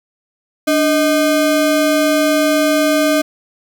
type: ring-modulated tone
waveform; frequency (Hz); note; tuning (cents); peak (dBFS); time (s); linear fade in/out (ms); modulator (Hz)
square; 460; A#4; -23; -9; 0.67-3.22; 10; 166
effects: none